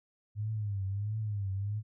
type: tone with vibrato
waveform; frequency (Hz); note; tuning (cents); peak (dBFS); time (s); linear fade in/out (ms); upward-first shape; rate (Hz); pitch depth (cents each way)
sine; 102.6; G#2; -21; -31; 0.35-1.83; 50; triangle; 1.5; 130
effects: none